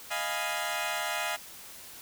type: chord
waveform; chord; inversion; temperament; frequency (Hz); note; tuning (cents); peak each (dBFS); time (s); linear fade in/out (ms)
15% pulse; F half-diminished seventh; third; equal; 622.3 / 698.5 / 830.6 / 987.8; Eb5 / F5 / Ab5 / Cb6; 0 / 0 / 0 / 0; -30 / -28 / -29 / -32; 0.1-1.37; 20
effects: white hiss -47 dBFS RMS until 2.01 s